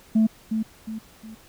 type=tone with echo; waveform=sine; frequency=220 Hz; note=A3; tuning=in tune; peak=-13 dBFS; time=0.15-0.27 s; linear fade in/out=10 ms; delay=360 ms; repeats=3; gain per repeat=-8 dB; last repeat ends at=1.35 s; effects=tanh soft clip ceiling -13 dBFS + pink hiss -52 dBFS RMS until 1.48 s